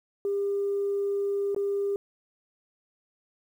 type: tone with dropouts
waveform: sine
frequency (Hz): 400.7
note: G4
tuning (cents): +38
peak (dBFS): -24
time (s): 0.25-1.96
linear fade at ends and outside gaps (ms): 1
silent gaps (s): 1.547-1.563
effects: tanh soft clip ceiling -20 dBFS + 10-bit